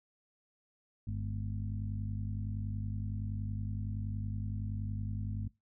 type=harmonic tone with a mistuned harmonic; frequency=50.7 Hz; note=G#1; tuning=41 cents flat; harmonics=1 / 2 / 3 / 4 / 5; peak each=-40 / -36 / -48 / -44 / -50 dBFS; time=1.07-5.48 s; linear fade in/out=5 ms; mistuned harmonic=4; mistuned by=+78 cents; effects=noise-tail reverb RT60 0.2 s tail -20 dB re dry